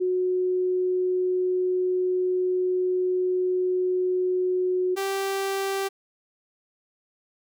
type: tone pair in turn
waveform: sine / sawtooth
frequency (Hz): 366.3 / 390.4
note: F#4 / G4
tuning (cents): -17 / -7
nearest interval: minor second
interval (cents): 110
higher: second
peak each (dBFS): -21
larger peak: neither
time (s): 0-4.96 / 4.96-5.89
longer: first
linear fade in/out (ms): 20
effects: none